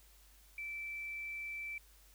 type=tone; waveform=sine; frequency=2328 Hz; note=D7; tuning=16 cents flat; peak=-40 dBFS; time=0.58-1.78 s; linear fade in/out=2 ms; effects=added 50 Hz sine -62 dBFS peak until 2.14 s + white hiss -65 dBFS RMS until 2.14 s